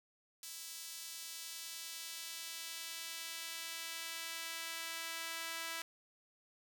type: tone with high-pass filter sweep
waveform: sawtooth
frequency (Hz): 329.6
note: E4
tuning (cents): 0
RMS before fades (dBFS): -45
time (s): 0.43-5.82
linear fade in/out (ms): 2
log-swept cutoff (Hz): 5300 to 1600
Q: 0.8
effects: none